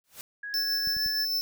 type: noise with exponential growth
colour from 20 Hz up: white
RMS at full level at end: -38 dBFS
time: 0.04-0.21 s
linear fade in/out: 0 ms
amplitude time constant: 35 ms
type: tone with pitch glide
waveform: sine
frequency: 1661.2 to 1704.9 Hz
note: G#6 to G#6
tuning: 0 to +45 cents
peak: -34 dBFS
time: 0.43-1.25 s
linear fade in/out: 5 ms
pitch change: +45 cents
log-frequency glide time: 0.93-1.01 s
type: tone with tremolo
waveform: square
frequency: 5300 Hz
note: E8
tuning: 9 cents sharp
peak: -25 dBFS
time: 0.54-1.41 s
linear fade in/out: 0 ms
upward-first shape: triangle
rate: 6.4 Hz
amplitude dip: 35%
type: clicks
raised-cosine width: 5 ms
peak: -31 dBFS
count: 3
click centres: 0.873 / 0.967 / 1.062 s
effects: none